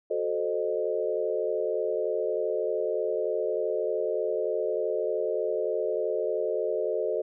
sine chord, F# diminished seventh, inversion none, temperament equal with one note detuned, 370 / 440 / 523.3 / 615.8 Hz, F#4 / A4 / C5 / Eb5, 0 / 0 / 0 / -18 cents, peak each -33 / -29 / -32 / -31 dBFS, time 0.1-7.22 s, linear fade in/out 10 ms, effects none

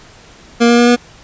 25% pulse tone with pitch steps, 235.3 / 237.5 / 239.7 / 241.9 Hz, A#3 / A#3 / A#3 / B3, +16 / +33 / +48 / -36 cents, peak -3 dBFS, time 0.6-0.964 s, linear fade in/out 20 ms, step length 91 ms, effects pink hiss -41 dBFS RMS until 1.23 s + resampled to 16000 Hz

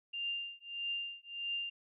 sine tone with tremolo, 2794 Hz, F7, in tune, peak -33 dBFS, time 0.13-1.7 s, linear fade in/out 10 ms, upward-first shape triangle, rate 1.6 Hz, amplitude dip 100%, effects none

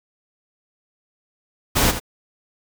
pink noise with echo, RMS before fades -17 dBFS, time 1.75-1.92 s, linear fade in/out 20 ms, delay 81 ms, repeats 1, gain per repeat -10 dB, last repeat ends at 2.001 s, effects none

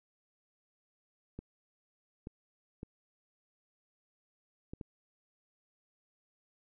clicks, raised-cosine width 3 ms, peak -29 dBFS, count 5, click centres 1.39 / 2.271 / 2.831 / 4.735 / 4.812 s, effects none

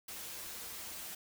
white noise with comb filter, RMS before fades -45 dBFS, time 0.08-1.15 s, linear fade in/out 5 ms, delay 7.3 ms, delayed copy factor -0.65, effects none

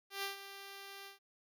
5% pulse tone with ADSR envelope, 394.8 Hz, G4, 12 cents sharp, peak -25 dBFS, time 0.1-1.19 s, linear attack 130 ms, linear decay 130 ms, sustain -12 dB, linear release 130 ms, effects none

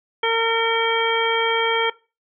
harmonic tone, 456 Hz, A#4, 38 cents flat, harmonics 1 / 2 / 3 / 4 / 5 / 7, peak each -21 / -23 / -26 / -28 / -25 / -25 dBFS, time 0.23-1.9 s, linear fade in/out 5 ms, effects noise-tail reverb RT60 0.3 s tail -20 dB re dry

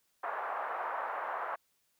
pink band-pass noise, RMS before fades -37 dBFS, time 0.23-1.56 s, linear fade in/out 10 ms, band 680 to 1400 Hz, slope 24 dB/octave, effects white hiss -75 dBFS RMS until 1.99 s

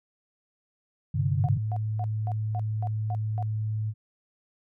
sine chord, G suspended fourth, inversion none, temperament equal, 98 / 130.81 / 146.83 Hz, G2 / C3 / D3, 0 / 0 / 0 cents, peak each -27 dBFS, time 1.14-1.58 s, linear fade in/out 10 ms
sine tone, 108.1 Hz, A2, 30 cents flat, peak -26 dBFS, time 1.37-3.94 s, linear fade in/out 50 ms
sine tone bursts, 725 Hz, F#5, 35 cents flat, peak -33 dBFS, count 8, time 1.44-3.426 s, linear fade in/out 0 ms, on 47 ms, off 230 ms
effects none

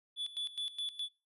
triangle tone with tremolo, 3451 Hz, A7, 34 cents flat, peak -33 dBFS, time 0.16-1.09 s, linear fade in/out 50 ms, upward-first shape square, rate 4.8 Hz, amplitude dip 80%, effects noise-tail reverb RT60 0.4 s tail -26 dB re dry + resampled to 32000 Hz

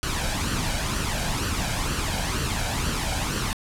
pink noise with flanger, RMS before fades -26 dBFS, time 0.03-3.53 s, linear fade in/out 0 ms, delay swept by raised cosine 0.67 to 1.31 ms, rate 2.1 Hz, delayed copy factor +0.55, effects low-pass 10000 Hz 12 dB/octave

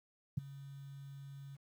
sine tone with ADSR envelope, 138.59 Hz, C#3, in tune, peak -28 dBFS, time 0.37-1.57 s, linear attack 9 ms, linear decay 12 ms, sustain -19 dB, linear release 21 ms, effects 11-bit

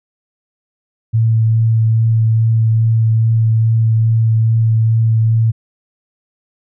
sine tone with vibrato, 112.4 Hz, A2, 37 cents sharp, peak -9 dBFS, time 1.13-5.52 s, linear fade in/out 20 ms, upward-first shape sine, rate 2.4 Hz, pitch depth 12 cents each way, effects none

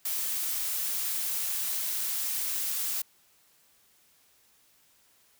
blue noise, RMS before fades -31 dBFS, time 0.05-3.02 s, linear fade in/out 5 ms, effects white hiss -64 dBFS RMS until 5.39 s

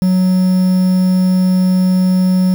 triangle tone with quantisation, 184.7 Hz, F#3, 3 cents flat, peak -7 dBFS, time 0.02-2.54 s, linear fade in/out 0 ms, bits 5, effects none

